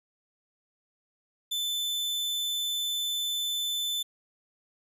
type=tone; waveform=40% pulse; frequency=3520 Hz; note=A7; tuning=in tune; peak=-27 dBFS; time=1.51-4.03 s; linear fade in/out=10 ms; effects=none